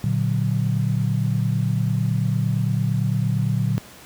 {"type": "chord", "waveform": "sine", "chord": "Bb augmented", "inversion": "none", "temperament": "equal with one note detuned", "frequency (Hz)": [116.54, 145.4, 185], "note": ["Bb2", "D3", "F#3"], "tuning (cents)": [0, -17, 0], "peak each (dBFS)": [-21, -23, -25], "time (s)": [0.04, 3.78], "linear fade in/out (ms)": 0, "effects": ["pink hiss -44 dBFS RMS until 4.05 s", "high-pass 60 Hz 12 dB/octave"]}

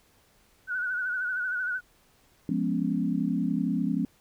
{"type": "tone with vibrato", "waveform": "sine", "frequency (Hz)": 1480, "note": "F#6", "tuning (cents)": 0, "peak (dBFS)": -27, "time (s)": [0.67, 1.81], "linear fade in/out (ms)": 50, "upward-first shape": "sine", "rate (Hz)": 13, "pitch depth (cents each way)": 59}
{"type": "chord", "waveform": "sine", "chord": "C# dominant seventh", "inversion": "first", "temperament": "equal", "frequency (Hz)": [174.61, 207.7, 246.9, 277.2], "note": ["E#3", "G#3", "B3", "C#4"], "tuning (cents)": [0, 0, 0, 0], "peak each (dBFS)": -30, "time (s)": [2.49, 4.05], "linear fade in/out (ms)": 2}
{"effects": ["pink hiss -63 dBFS RMS until 4.2 s"]}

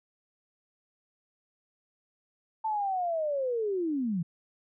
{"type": "linear sweep", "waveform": "sine", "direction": "down", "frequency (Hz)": [892, 157.9], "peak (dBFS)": -27, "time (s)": [2.64, 4.23], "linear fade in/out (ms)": 10, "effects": []}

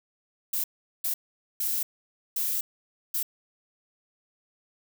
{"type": "noise bursts at uneven times", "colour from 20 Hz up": "violet", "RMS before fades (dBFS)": -28, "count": 5, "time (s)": [[0.53, 0.64], [1.04, 1.14], [1.6, 1.83], [2.36, 2.61], [3.14, 3.23]], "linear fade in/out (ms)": 5, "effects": []}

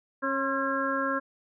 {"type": "harmonic tone with a mistuned harmonic", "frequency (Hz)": 272.3, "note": "C#4", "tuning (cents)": -31, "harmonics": [1, 2, 4, 5, 6], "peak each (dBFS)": [-32, -32, -32, -32, -32], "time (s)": [0.22, 1.2], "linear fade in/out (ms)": 20, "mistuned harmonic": 4, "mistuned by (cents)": -38, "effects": []}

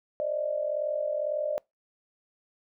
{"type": "tone cluster", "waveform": "sine", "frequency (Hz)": [539, 597, 639], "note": ["C#5", "D5", "D#5"], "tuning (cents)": [-49, 28, 46], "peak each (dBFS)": [-35, -28, -35], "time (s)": [0.2, 1.58], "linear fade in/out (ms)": 0, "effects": ["noise-tail reverb RT60 0.2 s tail -26 dB re dry"]}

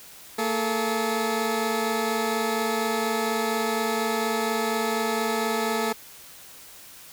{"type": "tone pair together", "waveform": "15% pulse", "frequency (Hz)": [227.1, 430], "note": ["A#3", "A4"], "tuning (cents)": [-45, -40], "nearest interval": "major seventh", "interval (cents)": 1105, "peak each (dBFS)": -20, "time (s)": [0.38, 5.93], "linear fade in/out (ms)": 10, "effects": ["white hiss -46 dBFS RMS until 7.12 s"]}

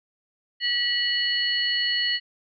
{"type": "tone cluster", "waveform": "sine", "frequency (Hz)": [1935, 2942, 4353], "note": ["B6", "F#7", "C#8"], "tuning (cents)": [-36, -11, -32], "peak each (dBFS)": -26, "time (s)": [0.6, 2.2], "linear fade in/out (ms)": 50, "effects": []}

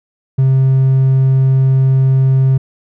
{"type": "tone", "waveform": "triangle", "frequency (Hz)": 132.8, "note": "C3", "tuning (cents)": 26, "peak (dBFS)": -5, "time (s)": [0.38, 2.58], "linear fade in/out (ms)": 10, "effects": ["tanh soft clip ceiling -1 dBFS"]}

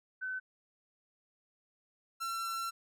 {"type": "tone pair in turn", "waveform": ["sine", "45% pulse"], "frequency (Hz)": [1517, 1351.5], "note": ["F#6", "E6"], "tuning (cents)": [43, 43], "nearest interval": "major second", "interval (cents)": 200, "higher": "first", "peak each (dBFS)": [-35, -35], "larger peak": "neither", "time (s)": [[0.21, 0.4], [2.2, 2.71]], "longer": "second", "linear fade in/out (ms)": 20, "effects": []}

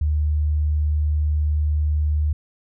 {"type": "tone", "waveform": "sine", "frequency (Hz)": 75.4, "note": "D2", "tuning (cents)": 46, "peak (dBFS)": -17, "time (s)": [0.01, 2.33], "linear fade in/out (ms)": 5, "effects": []}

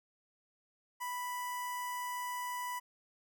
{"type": "tone with notch filter", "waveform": "sawtooth", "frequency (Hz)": 987.8, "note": "B5", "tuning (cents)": 0, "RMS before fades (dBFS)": -39, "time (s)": [1, 2.8], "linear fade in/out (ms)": 20, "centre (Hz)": 3900, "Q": 1, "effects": []}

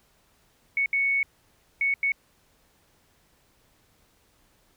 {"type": "tone bursts at uneven times", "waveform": "sine", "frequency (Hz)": 2217, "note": "C#7", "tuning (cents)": 0, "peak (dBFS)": -21, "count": 4, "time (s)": [[0.77, 0.86], [0.93, 1.23], [1.81, 1.94], [2.03, 2.12]], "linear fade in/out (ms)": 2, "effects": ["pink hiss -64 dBFS RMS until 4.76 s"]}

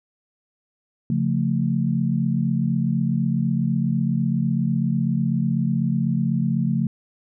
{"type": "chord", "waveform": "sine", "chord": "Db augmented", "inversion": "none", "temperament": "equal with one note detuned", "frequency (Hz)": [138.59, 174.61, 222.7], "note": ["Db3", "F3", "A3"], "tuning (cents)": [0, 0, 21], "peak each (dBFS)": -23, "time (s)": [1.1, 6.87], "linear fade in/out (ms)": 2, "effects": []}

